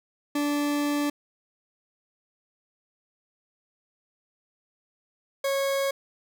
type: tone pair in turn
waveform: 40% pulse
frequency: 291 / 549.3 Hz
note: D4 / C#5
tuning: -16 / -16 cents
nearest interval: major seventh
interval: 1100 cents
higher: second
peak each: -23 dBFS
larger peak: neither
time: 0.35-1.1 / 5.44-5.91 s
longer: first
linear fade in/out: 5 ms
effects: none